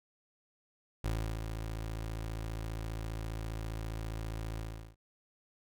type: tone with ADSR envelope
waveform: 25% pulse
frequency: 54.9 Hz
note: A1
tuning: 3 cents flat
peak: -27 dBFS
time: 1.04-4.96 s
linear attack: 6 ms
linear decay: 350 ms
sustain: -6 dB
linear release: 380 ms
effects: none